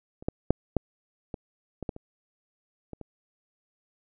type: clicks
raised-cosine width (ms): 2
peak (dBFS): -30 / -13 / -6 / -9 / -21 / -21 / -17 / -27 / -25 / -26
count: 10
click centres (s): 0.225 / 0.285 / 0.506 / 0.767 / 1.342 / 1.827 / 1.892 / 1.964 / 2.933 / 3.013
effects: none